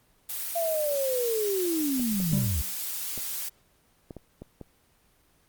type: noise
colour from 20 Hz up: blue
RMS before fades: -33 dBFS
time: 0.29-3.49 s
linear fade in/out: 5 ms
type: linear sweep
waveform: sine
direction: down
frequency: 685 to 64.1 Hz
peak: -25 dBFS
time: 0.55-2.62 s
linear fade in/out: 10 ms
type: clicks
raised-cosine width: 2 ms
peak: -26 dBFS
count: 7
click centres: 1.996 / 2.202 / 3.177 / 4.108 / 4.167 / 4.42 / 4.613 s
type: tone with exponential decay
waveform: triangle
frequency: 196 Hz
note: G3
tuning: in tune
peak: -19 dBFS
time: 2.33-2.75 s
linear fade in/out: 2 ms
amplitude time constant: 91 ms
effects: pink hiss -64 dBFS RMS until 5.48 s + Opus 24 kbps